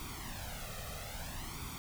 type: noise with flanger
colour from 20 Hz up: pink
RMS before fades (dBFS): -43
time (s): 0-1.78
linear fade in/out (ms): 0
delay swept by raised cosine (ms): 0.86 to 1.59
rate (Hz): 0.6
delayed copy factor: +0.75
effects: none